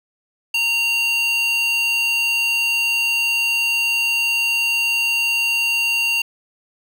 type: tone with high-pass filter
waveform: square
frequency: 923 Hz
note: A#5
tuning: 17 cents flat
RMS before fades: -19 dBFS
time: 0.54-6.22 s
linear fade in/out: 5 ms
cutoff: 2900 Hz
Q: 4
effects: none